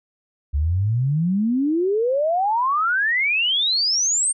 sine exponential sweep, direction up, 68.3 to 8880 Hz, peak -17 dBFS, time 0.53-4.33 s, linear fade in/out 20 ms, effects none

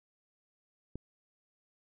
click, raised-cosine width 3 ms, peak -27 dBFS, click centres 0.956 s, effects none

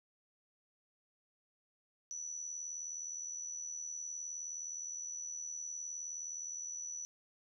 sine tone with amplitude modulation, 5930 Hz, F#8, 3 cents sharp, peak -38 dBFS, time 2.11-7.05 s, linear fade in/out 0 ms, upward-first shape sine, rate 79.4 Hz, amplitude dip 55%, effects none

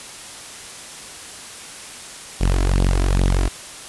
sawtooth tone with flanger, 46 Hz, F#1, 9 cents flat, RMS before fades -17 dBFS, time 2.4-3.49 s, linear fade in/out 20 ms, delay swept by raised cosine 0.23 to 3.03 ms, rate 2.4 Hz, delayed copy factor +0.7, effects white hiss -36 dBFS RMS until 3.88 s + resampled to 24000 Hz

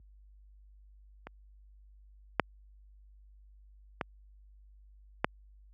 clicks, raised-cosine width 0.5 ms, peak -27 / -7 / -16 / -9 dBFS, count 4, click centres 1.27 / 2.397 / 4.012 / 5.245 s, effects added 50 Hz sine -42 dBFS peak until 5.73 s + high-pass 100 Hz 12 dB/octave

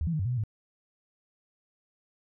sine tone with pitch steps, 78.7 / 167.6 / 154 / 95.3 / 122.8 / 125.6 / 108.7 Hz, D#2 / E3 / D#3 / G2 / B2 / B2 / A2, +20 / +29 / -17 / -48 / -9 / +30 / -21 cents, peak -26 dBFS, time 0.01-0.437 s, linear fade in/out 0 ms, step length 61 ms, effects none

